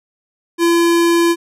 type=tone; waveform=square; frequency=339.6 Hz; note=F4; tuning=48 cents flat; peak=-11 dBFS; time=0.58-1.36 s; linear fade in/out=50 ms; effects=resampled to 32000 Hz